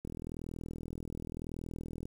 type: click train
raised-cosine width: 3 ms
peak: -28 dBFS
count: 83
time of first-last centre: 0.05-2.055 s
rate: 40.9 Hz
effects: 9-bit